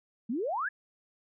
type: exponential sweep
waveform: sine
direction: up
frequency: 209.3 to 1775 Hz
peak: -29 dBFS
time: 0.29-0.69 s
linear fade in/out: 10 ms
effects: none